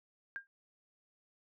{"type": "tone with exponential decay", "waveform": "sine", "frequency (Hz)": 1605, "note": "G6", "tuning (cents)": 40, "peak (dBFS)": -34, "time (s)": [0.36, 0.47], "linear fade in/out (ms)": 0, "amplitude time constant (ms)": 22, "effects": []}